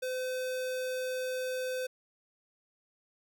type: tone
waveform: square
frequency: 511 Hz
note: C5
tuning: 41 cents flat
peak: -33 dBFS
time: 0.02-1.87 s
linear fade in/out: 10 ms
effects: none